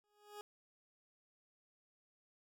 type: tone with exponential growth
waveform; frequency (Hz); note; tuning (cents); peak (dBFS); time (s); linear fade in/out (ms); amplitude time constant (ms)
20% pulse; 415.3; G#4; 0; -40; 0.04-0.41; 0; 79
effects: none